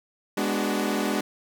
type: chord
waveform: sawtooth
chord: G# half-diminished seventh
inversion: none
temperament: equal with one note detuned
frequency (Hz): 207.7 / 246.9 / 293.7 / 375.6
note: G#3 / B3 / D4 / F#4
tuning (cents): 0 / 0 / 0 / +26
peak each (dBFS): -24 / -27 / -25 / -27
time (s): 0.37-1.21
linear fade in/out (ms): 5
effects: none